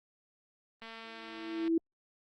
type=click train; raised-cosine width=0.3 ms; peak=-31 dBFS; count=195; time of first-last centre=0.82-1.678 s; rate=226 Hz
type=tone with exponential growth; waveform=sine; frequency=329.6 Hz; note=E4; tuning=in tune; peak=-23 dBFS; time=1.04-1.78 s; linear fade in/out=5 ms; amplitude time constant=160 ms
effects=Opus 24 kbps